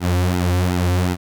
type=tone with flanger; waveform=sawtooth; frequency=89.7 Hz; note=F2; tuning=47 cents sharp; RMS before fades=-18 dBFS; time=0-1.17 s; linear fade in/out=50 ms; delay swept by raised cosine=1.7 to 4.9 ms; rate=2.7 Hz; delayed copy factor=-0.8; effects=none